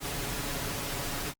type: noise with comb filter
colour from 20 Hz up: pink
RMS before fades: -34 dBFS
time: 0-1.34 s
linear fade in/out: 50 ms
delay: 7.1 ms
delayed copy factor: +0.5
effects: Opus 48 kbps